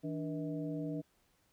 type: harmonic tone with a mistuned harmonic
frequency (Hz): 160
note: D#3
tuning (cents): +49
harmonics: 1 / 2 / 3 / 4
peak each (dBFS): -40 / -38 / -46 / -47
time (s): 0.03-1.02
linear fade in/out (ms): 20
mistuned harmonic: 2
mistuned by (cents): -150
effects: pink hiss -73 dBFS RMS until 1.52 s